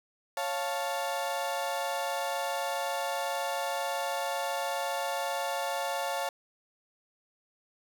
35% pulse chord, Db augmented, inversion none, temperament equal, 554.4 / 698.5 / 880 Hz, Db5 / F5 / A5, 0 / 0 / 0 cents, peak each -33 dBFS, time 0.37-6.29 s, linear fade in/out 2 ms, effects none

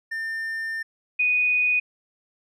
triangle / sine tone pair in turn, 1800 / 2481 Hz, A6 / D#7, +39 / -6 cents, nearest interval tritone, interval 555 cents, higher second, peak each -25 / -18 dBFS, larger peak second, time 0.11-0.83 / 1.19-1.8 s, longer first, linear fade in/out 10 ms, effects none

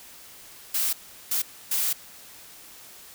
blue noise bursts at uneven times, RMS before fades -25 dBFS, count 3, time 0.74-0.93 / 1.31-1.42 / 1.71-1.93 s, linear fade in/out 5 ms, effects white hiss -47 dBFS RMS until 3.14 s

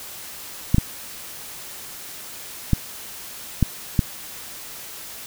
clicks, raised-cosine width 5 ms, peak -3 dBFS, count 5, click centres 0.745 / 0.783 / 2.733 / 3.627 / 3.992 s, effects white hiss -37 dBFS RMS until 5.26 s

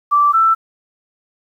sine tone pair in turn, 1166 / 1329.1 Hz, D6 / E6, -13 / +14 cents, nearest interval major second, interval 227 cents, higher second, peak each -9 dBFS, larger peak neither, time 0.11-0.33 / 0.33-0.55 s, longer neither, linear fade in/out 20 ms, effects 8-bit

